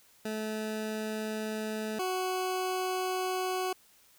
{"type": "tone pair in turn", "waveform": "20% pulse", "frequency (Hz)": [216.7, 370.8], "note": ["A3", "F#4"], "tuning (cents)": [-26, 4], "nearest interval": "major sixth", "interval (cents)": 930, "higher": "second", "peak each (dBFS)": [-28, -25], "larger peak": "second", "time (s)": [[0.25, 1.99], [1.99, 3.73]], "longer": "neither", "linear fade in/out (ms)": 5, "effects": ["white hiss -62 dBFS RMS until 4.18 s"]}